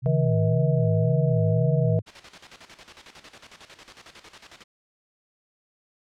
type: tone with vibrato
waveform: sine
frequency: 122.4 Hz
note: B2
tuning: 15 cents flat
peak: -21 dBFS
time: 0.02-2.02 s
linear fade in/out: 50 ms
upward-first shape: sine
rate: 1.9 Hz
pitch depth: 240 cents each way
type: harmonic tone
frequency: 160.2 Hz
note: E3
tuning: 49 cents flat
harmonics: 1 / 3 / 4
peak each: -23 / -28 / -29 dBFS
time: 0.06-1.99 s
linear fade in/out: 0 ms
type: noise with tremolo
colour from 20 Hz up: white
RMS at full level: -40 dBFS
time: 2.06-4.64 s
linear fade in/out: 20 ms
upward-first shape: square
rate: 11 Hz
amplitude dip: 70%
effects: low-pass 4000 Hz 12 dB/octave